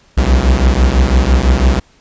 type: beating tone pair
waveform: 45% pulse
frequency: 60.8 / 66.8 Hz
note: B1 / C2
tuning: -26 / +36 cents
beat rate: 6 Hz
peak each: -11 dBFS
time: 0.17-1.8 s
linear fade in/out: 10 ms
effects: pink hiss -50 dBFS RMS until 2 s + resampled to 16000 Hz